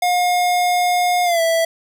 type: tone with pitch glide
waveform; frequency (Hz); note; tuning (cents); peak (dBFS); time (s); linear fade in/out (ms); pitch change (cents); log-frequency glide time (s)
square; 715 to 659.5; F5 to E5; +41 to +1; -15; 0.02-1.65; 5; -140; 1.24-1.41
effects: none